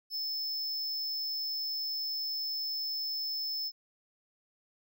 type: tone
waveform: square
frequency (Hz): 5250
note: E8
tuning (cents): -8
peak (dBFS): -33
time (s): 0.1-3.72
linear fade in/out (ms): 50
effects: none